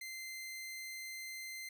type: tone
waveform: sawtooth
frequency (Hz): 2078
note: C7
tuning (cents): -12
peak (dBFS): -40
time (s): 0.01-1.69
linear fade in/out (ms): 5
effects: none